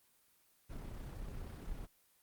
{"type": "noise with amplitude modulation", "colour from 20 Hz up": "brown", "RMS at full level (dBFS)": -43, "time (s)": [0.69, 1.87], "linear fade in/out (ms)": 20, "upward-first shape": "sine", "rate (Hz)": 32.3, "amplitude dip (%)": 35, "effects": ["white hiss -71 dBFS RMS until 2.22 s", "Opus 24 kbps"]}